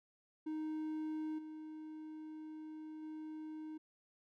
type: tone with level steps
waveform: triangle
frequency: 311.1 Hz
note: D#4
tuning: in tune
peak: -36 / -44 / -42 dBFS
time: 0.46-3.78 s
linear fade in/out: 10 ms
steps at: 1.38 / 3.02 s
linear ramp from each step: 10 ms
effects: none